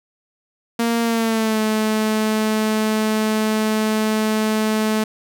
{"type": "tone with pitch glide", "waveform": "sawtooth", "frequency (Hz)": [232.3, 216.7], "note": ["A#3", "A3"], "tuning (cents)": [-6, -26], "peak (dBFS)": -13, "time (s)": [0.79, 5.04], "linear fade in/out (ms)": 5, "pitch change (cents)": -120, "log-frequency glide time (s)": [1.02, 1.6], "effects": []}